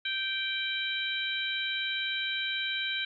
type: harmonic tone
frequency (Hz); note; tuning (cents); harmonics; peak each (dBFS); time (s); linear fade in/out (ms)
781; G5; -7; 2 / 3 / 4 / 5; -35 / -35 / -35 / -35; 0.05-3.05; 5
effects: none